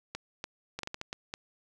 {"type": "clicks", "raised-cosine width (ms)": 0.2, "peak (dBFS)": -19, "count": 9, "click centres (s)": [0.15, 0.441, 0.79, 0.833, 0.874, 0.944, 1.014, 1.129, 1.339], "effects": []}